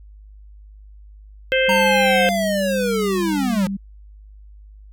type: harmonic tone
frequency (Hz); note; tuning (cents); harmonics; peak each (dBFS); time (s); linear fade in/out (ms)
523.3; C5; 0; 1 / 3 / 4 / 5 / 6; -17 / -22 / -23 / -24 / -25; 1.52-2.29; 0
type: tone with vibrato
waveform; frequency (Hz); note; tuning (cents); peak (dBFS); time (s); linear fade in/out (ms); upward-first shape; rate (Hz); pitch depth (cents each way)
sine; 196; G3; 0; -22; 1.68-3.77; 10; sine; 1.2; 12
type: linear sweep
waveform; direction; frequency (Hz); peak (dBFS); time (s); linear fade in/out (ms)
square; down; 932.3 to 174.61; -20; 1.69-3.67; 2
effects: added 51 Hz sine -40 dBFS peak until 4.92 s